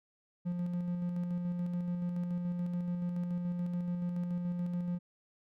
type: tone with tremolo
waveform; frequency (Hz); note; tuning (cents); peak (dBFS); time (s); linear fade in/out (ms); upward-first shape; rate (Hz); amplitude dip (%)
triangle; 176; F3; +14; -29; 0.45-4.99; 20; square; 7; 30
effects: none